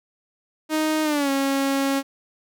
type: tone with pitch glide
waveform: sawtooth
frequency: 311.1 to 274 Hz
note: D#4 to C#4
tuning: 0 to -20 cents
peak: -16 dBFS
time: 0.69-2.03 s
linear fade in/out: 50 ms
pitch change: -220 cents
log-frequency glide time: 1.03-1.3 s
effects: none